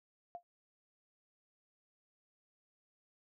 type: tone with exponential decay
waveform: sine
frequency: 699 Hz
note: F5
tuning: 1 cent sharp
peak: -38 dBFS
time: 0.35-0.43 s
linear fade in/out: 0 ms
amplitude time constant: 16 ms
effects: none